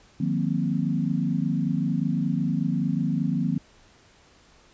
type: chord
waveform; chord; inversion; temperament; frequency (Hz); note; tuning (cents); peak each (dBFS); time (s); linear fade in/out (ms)
sine; C half-diminished seventh; first; equal with one note detuned; 155.56 / 180.77 / 233.1 / 261.6; Eb3 / Gb3 / Bb3 / C4; 0 / -40 / 0 / 0; -27 / -27 / -28 / -29; 0.2-3.58; 5
effects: pink hiss -56 dBFS RMS until 4.73 s + resampled to 16000 Hz